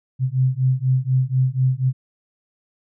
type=beating tone pair; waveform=sine; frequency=127.8 / 131.9 Hz; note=C3 / C3; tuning=-40 / +14 cents; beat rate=4.1 Hz; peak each=-19 dBFS; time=0.19-1.93 s; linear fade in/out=50 ms; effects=none